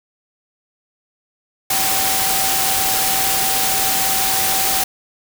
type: tone in noise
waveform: sine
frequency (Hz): 770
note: G5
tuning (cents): -31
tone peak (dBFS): -24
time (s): 1.7-4.84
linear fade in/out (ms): 5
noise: white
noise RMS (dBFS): -18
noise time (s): 1.7-4.84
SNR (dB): -9
effects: none